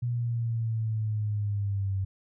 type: linear sweep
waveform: sine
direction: down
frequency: 121.5 to 95.5 Hz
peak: -26 dBFS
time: 0.02-2.05 s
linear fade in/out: 10 ms
effects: none